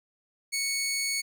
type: tone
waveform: 15% pulse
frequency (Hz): 2217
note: C#7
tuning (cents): 0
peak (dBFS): -21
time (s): 0.52-1.22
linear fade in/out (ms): 20
effects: none